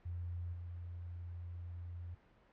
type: tone with level steps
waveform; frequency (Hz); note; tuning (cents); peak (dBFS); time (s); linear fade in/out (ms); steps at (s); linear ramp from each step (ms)
sine; 87; F2; -6; -39 / -43; 0.05-2.15; 10; 0.53; 10
effects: pink hiss -67 dBFS RMS until 2.52 s + low-pass 2000 Hz 12 dB/octave